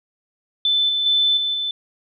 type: tone with level steps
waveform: sine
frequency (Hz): 3520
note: A7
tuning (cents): 0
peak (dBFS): -15 / -18 / -14 / -19 / -21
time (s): 0.65-1.71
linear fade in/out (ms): 2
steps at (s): 0.89 / 1.06 / 1.37 / 1.54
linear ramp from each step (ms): 2
effects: none